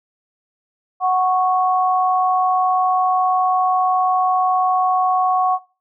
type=tone pair together; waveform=sine; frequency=740 / 1105.4 Hz; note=F#5 / C#6; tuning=0 / -5 cents; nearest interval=perfect fifth; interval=695 cents; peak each=-15 / -19 dBFS; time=1-5.59 s; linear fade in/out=50 ms; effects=noise-tail reverb RT60 0.3 s tail -18 dB re dry